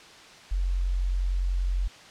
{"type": "tone", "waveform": "sine", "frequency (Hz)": 45.33, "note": "F#1", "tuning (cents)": -35, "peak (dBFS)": -23, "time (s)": [0.51, 1.88], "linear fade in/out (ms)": 10, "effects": ["white hiss -48 dBFS RMS until 2.1 s", "low-pass 5000 Hz 12 dB/octave"]}